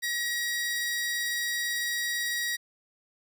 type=tone pair together; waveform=sawtooth; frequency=1906 / 4756 Hz; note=A#6 / D8; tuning=+38 / +21 cents; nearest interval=octave + major third; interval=1583 cents; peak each=-25 / -35 dBFS; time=0.02-2.57 s; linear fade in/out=20 ms; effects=none